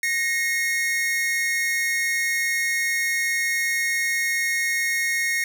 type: tone pair together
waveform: 45% pulse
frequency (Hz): 1864.7 / 2164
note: A#6 / C#7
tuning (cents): 0 / -42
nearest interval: minor third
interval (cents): 258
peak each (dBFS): -24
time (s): 0.03-5.44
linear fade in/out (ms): 2
effects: none